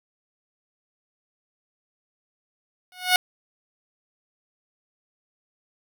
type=tone with exponential growth; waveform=10% pulse; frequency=730 Hz; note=F#5; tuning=24 cents flat; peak=-4 dBFS; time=2.92-3.16 s; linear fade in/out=1 ms; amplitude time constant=52 ms; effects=none